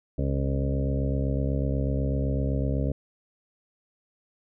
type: harmonic tone with a mistuned harmonic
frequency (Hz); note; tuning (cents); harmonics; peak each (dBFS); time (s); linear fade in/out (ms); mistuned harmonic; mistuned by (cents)
68; C#2; -33; 1 / 2 / 3 / 4 / 6 / 7 / 8 / 9; -27 / -28 / -35 / -32 / -39 / -37 / -37 / -39; 0.18-2.92; 5; 1; -19
effects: none